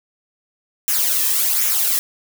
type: noise with flanger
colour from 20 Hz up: blue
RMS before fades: -18 dBFS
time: 0.88-1.99 s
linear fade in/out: 0 ms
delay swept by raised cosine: 0.22 to 1.42 ms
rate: 1.3 Hz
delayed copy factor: -0.6
effects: none